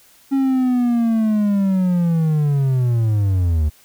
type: linear sweep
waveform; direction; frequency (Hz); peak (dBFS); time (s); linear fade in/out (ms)
triangle; down; 274.4 to 73; -12; 0.31-3.7; 20
effects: white hiss -51 dBFS RMS until 3.84 s